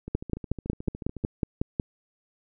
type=two click trains; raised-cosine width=3 ms; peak=-12 / -23 dBFS; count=10 / 17; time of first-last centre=0.15-1.798 / 0.08-1.239 s; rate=5.46 / 13.8 Hz; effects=none